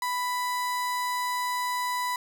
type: tone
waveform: 35% pulse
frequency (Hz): 990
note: B5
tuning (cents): +4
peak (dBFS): -25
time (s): 0.02-2.16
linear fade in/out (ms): 2
effects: none